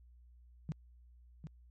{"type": "tone with echo", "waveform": "sine", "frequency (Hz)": 155.56, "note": "D#3", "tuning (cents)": 0, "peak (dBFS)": -34, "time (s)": [0.69, 0.72], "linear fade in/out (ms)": 0, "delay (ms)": 750, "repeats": 1, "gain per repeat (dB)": -8, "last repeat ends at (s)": 1.47, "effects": ["added 60 Hz sine -57 dBFS peak until 1.7 s", "MP3 32 kbps"]}